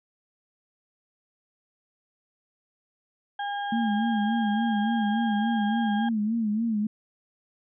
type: harmonic tone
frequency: 811 Hz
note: G#5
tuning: 41 cents flat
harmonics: 1 / 2 / 4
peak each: -29 / -35 / -41 dBFS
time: 3.39-6.09 s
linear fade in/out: 5 ms
type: tone with vibrato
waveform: sine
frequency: 220 Hz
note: A3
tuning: in tune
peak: -23 dBFS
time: 3.72-6.87 s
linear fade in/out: 5 ms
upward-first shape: sine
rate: 3.5 Hz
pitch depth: 100 cents each way
effects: none